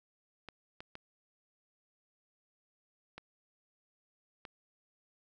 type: clicks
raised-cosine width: 0.3 ms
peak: -29 dBFS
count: 5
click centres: 0.487 / 0.805 / 0.954 / 3.18 / 4.452 s
effects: none